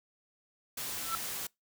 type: noise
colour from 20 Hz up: white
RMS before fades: -38 dBFS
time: 0.77-1.47 s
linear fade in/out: 5 ms
type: tone with exponential growth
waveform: triangle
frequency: 1332 Hz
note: E6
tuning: 18 cents sharp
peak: -26 dBFS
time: 0.98-1.15 s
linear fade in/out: 0 ms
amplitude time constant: 35 ms
effects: noise-tail reverb RT60 0.2 s tail -26 dB re dry